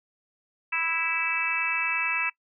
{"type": "harmonic tone", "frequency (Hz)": 329, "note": "E4", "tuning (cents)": -3, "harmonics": [3, 4, 5, 6, 7, 8], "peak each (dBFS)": [-36, -34, -35, -35, -31, -27], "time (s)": [0.72, 2.3], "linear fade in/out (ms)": 10, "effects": ["noise-tail reverb RT60 0.1 s tail -21 dB re dry"]}